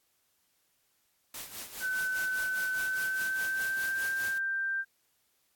white noise with tremolo, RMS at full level -40 dBFS, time 1.34-4.38 s, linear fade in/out 2 ms, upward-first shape sine, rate 4.9 Hz, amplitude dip 65%
sine tone with pitch glide, 1517 to 1575 Hz, F#6 to G6, +43 to +8 cents, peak -29 dBFS, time 1.8-4.85 s, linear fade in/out 50 ms, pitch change +65 cents, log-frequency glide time 2.72-4.06 s
effects white hiss -73 dBFS RMS until 5.55 s + AAC 64 kbps

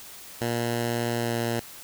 10% pulse tone with pitch glide, 118 to 116.85 Hz, A#2 to A#2, +22 to +5 cents, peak -17 dBFS, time 0.41-1.6 s, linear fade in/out 5 ms, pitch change -17 cents, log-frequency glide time 1.18-1.36 s, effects white hiss -44 dBFS RMS until 1.83 s

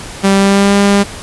sawtooth tone with pitch glide, 195.7 to 200.7 Hz, G3 to G3, -3 to +41 cents, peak -3 dBFS, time 0.23-1.04 s, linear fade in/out 20 ms, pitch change +44 cents, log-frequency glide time 0.34-0.75 s, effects pink hiss -28 dBFS RMS until 1.22 s + resampled to 24000 Hz

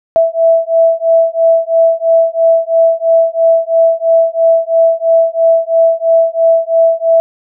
sine beating tone pair, 658 / 661 Hz, E5 / E5, -3 / +5 cents, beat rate 3 Hz, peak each -10 dBFS, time 0.16-7.2 s, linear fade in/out 0 ms, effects none

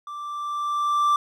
triangle tone with level ramp, 1174.7 Hz, D6, in tune, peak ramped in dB -31 to -14 dBFS, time 0.07-1.16 s, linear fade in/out 2 ms, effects none

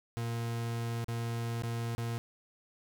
40% pulse tone with dropouts, 116.54 Hz, A#2, in tune, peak -32 dBFS, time 0.17-2.18 s, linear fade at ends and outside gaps 0 ms, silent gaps 1.044-1.083 / 1.621-1.635 / 1.95-1.981 s, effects none

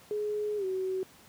sine tone with pitch glide, 420 to 376.3 Hz, G#4 to F#4, +19 to +29 cents, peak -29 dBFS, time 0.11-1.03 s, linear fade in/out 0 ms, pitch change -190 cents, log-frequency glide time 0.57-0.65 s, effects pink hiss -56 dBFS RMS until 1.28 s + high-pass 100 Hz 12 dB/octave

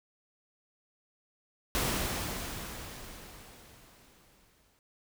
pink noise with exponential decay, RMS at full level -29 dBFS, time 1.75-4.79 s, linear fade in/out 0 ms, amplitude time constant 660 ms, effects none

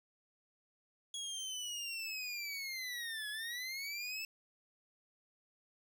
25% pulse linear two-way sweep, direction down then up, 3341 to 1678 to 2648 Hz, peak -36 dBFS, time 1.14-4.25 s, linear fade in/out 2 ms, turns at 3.29 s, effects none

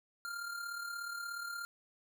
square tone with amplitude modulation, 1396.9 Hz, F6, in tune, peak -38 dBFS, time 0.25-1.65 s, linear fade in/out 0 ms, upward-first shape sine, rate 36.8 Hz, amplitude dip 50%, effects none

